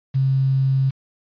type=tone with quantisation; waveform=sine; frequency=134 Hz; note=C3; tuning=42 cents sharp; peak=-15 dBFS; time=0.14-0.91 s; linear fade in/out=20 ms; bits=7; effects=resampled to 11025 Hz

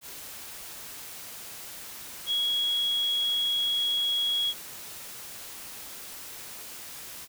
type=tone in noise; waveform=sine; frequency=3322 Hz; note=G#7; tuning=in tune; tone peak=-24 dBFS; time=2.26-4.54 s; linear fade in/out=50 ms; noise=white; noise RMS=-42 dBFS; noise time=0.01-7.28 s; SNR=+15 dB; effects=none

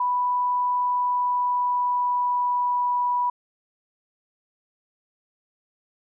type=tone with pitch glide; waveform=sine; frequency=987.8 to 980.4 Hz; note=B5 to B5; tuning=0 to -13 cents; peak=-20 dBFS; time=0-3.3 s; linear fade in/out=5 ms; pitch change=-13 cents; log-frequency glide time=0.74-2.94 s; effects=none

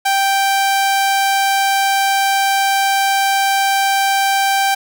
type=tone; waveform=sawtooth; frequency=784 Hz; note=G5; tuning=in tune; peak=-9 dBFS; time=0.05-4.75 s; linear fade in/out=10 ms; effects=none

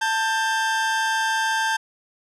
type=tone pair together; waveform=40% pulse; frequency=887 / 1580.5 Hz; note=A5 / G6; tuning=+14 / +14 cents; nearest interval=minor seventh; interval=1000 cents; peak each=-22 dBFS; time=0.01-1.77 s; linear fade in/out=10 ms; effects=low-pass 8000 Hz 12 dB/octave

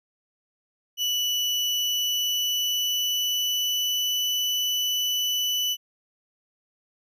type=tone with pitch glide; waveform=35% pulse; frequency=2960 to 2979 Hz; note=F#7 to F#7; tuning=0 to +11 cents; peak=-21 dBFS; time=0.97-5.77 s; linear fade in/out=50 ms; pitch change=+11 cents; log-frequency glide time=1.54-4.3 s; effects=none

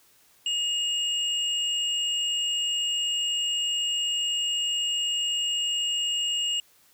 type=tone pair together; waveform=sine; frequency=2855 / 7622 Hz; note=F7 / A#8; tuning=+37 / +38 cents; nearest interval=octave + perfect fourth; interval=1701 cents; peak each=-24 / -33 dBFS; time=0.46-6.6 s; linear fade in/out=2 ms; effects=tanh soft clip ceiling -17 dBFS + white hiss -60 dBFS RMS until 6.93 s

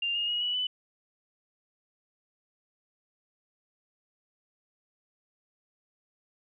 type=tone with pitch steps; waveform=sine; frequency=2794 / 2843 / 2893 / 2943 / 2995 Hz; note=F7 / F7 / F#7 / F#7 / F#7; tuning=0 / +30 / -40 / -10 / +20 cents; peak=-27 dBFS; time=0.02-0.67 s; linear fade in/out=5 ms; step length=130 ms; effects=none

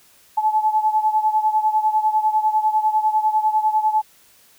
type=beating tone pair; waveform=sine; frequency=860 / 870 Hz; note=A5 / A5; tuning=-40 / -20 cents; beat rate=10 Hz; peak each=-17 / -21 dBFS; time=0.37-4.02 s; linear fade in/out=10 ms; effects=white hiss -53 dBFS RMS until 4.58 s

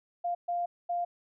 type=tone bursts at uneven times; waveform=sine; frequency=698.5 Hz; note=F5; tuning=in tune; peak=-28 dBFS; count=3; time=0.24-0.35 / 0.48-0.66 / 0.89-1.05 s; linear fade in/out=10 ms; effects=none

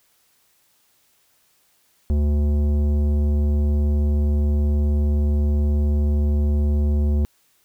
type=tone with tanh clipping; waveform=sine; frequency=73.42 Hz; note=D2; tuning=in tune; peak=-18 dBFS; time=2.1-7.25 s; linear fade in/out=0 ms; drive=13 dB; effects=white hiss -62 dBFS RMS until 7.64 s

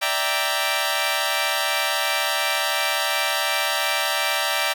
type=chord; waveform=10% pulse; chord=E half-diminished seventh; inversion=third; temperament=equal; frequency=587.3 / 659.3 / 784 / 932.3 Hz; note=D5 / E5 / G5 / Bb5; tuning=0 / 0 / 0 / 0 cents; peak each=-18 dBFS; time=0.01-4.74 s; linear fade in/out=20 ms; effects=none

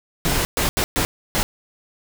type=noise bursts at uneven times; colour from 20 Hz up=pink; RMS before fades=-20 dBFS; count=5; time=0.25-0.45 / 0.57-0.69 / 0.77-0.84 / 0.96-1.05 / 1.35-1.43 s; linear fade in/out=0 ms; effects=none

